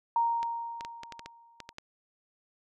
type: tone with exponential decay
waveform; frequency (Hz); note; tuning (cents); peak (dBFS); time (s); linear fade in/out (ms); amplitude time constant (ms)
sine; 931; A#5; -2; -22; 0.16-1.73; 2; 340
type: clicks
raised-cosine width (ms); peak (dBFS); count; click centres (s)
0.2; -23; 10; 0.43 / 0.809 / 0.849 / 1.034 / 1.123 / 1.194 / 1.26 / 1.603 / 1.691 / 1.784
effects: none